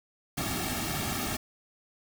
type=noise with comb filter; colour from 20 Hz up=pink; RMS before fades=-32 dBFS; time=0.37-1.37 s; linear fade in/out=10 ms; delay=2 ms; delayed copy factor=-0.8; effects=none